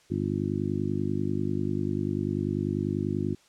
harmonic tone, 50.2 Hz, G1, 42 cents sharp, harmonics 2 / 3 / 4 / 5 / 6 / 7, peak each -33 / -33 / -33 / -33 / -33 / -33 dBFS, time 0.1-3.35 s, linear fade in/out 10 ms, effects white hiss -60 dBFS RMS until 3.48 s + low-pass 7000 Hz 12 dB/octave

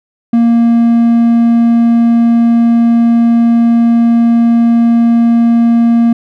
triangle tone, 233.1 Hz, A#3, in tune, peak -3 dBFS, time 0.33-6.13 s, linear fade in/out 5 ms, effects none

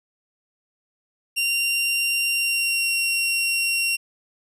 sawtooth tone with pitch glide, 2768 to 2746 Hz, F7 to F7, -16 to -30 cents, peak -17 dBFS, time 1.36-3.97 s, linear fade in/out 20 ms, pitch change -14 cents, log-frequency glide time 2.32-2.89 s, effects resampled to 32000 Hz

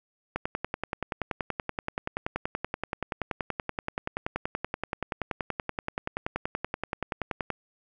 click train, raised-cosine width 0.5 ms, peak -14 dBFS, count 76, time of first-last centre 0.36-7.503 s, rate 10.5 Hz, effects none

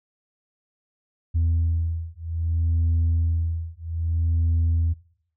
sine beating tone pair, 82.41 / 83.03 Hz, E2 / E2, 0 / +13 cents, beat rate 0.62 Hz, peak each -22 dBFS, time 1.34-4.94 s, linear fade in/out 20 ms, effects noise-tail reverb RT60 0.6 s tail -21 dB re dry + tanh soft clip ceiling -16 dBFS

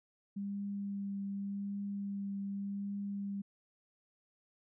sine tone with vibrato, 199.6 Hz, G3, 32 cents sharp, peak -36 dBFS, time 0.36-3.42 s, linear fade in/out 10 ms, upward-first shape triangle, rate 0.86 Hz, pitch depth 14 cents each way, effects none

